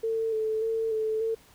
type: tone with vibrato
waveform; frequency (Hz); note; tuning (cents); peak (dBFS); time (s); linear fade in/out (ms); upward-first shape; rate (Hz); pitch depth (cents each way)
sine; 443.2; A4; +13; -25; 0.03-1.35; 10; square; 1.7; 23
effects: pink hiss -57 dBFS RMS until 1.54 s